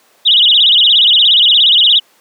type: tone with vibrato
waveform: sine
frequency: 3322 Hz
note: G#7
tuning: in tune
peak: -5 dBFS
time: 0.25-2 s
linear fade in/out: 20 ms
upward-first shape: sine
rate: 17 Hz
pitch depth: 250 cents each way
effects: pink hiss -50 dBFS RMS until 2.2 s + high-pass 400 Hz 12 dB/octave